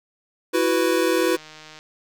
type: chord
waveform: square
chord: E suspended second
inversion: none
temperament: equal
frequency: 329.6 / 370 / 493.9 Hz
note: E4 / F#4 / B4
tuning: 0 / 0 / 0 cents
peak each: -23 dBFS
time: 0.53-1.37 s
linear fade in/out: 20 ms
type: click train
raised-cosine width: 0.2 ms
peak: -25 dBFS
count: 97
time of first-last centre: 1.17-1.789 s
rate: 155 Hz
effects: none